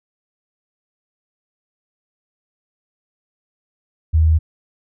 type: tone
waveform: sine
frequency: 79.5 Hz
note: D#2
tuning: 38 cents sharp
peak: -10 dBFS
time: 4.13-4.39 s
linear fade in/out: 20 ms
effects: none